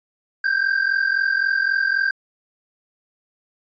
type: tone pair together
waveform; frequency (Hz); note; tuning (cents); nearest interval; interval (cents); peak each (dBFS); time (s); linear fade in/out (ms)
triangle; 1556.2 / 1600; G6 / G6; -13 / +35; unison; 48; -19 / -18; 0.44-2.11; 5
effects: resampled to 16000 Hz